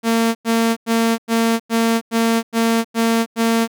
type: tone bursts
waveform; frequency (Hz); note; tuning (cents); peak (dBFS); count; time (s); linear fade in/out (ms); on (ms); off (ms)
sawtooth; 228.3; A#3; -36; -10; 9; 0.03-3.678; 50; 320; 96
effects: none